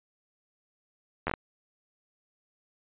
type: slowing click train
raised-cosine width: 0.5 ms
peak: -14 dBFS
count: 5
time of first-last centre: 1.27-1.338 s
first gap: 11 ms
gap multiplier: 1.3
effects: resampled to 8000 Hz